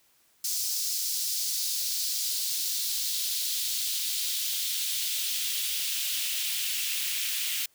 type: noise with high-pass filter sweep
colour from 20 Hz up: white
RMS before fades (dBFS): -30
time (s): 0.44-7.66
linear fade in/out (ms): 5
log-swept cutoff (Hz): 5200 to 2600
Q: 2
effects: white hiss -65 dBFS RMS until 7.74 s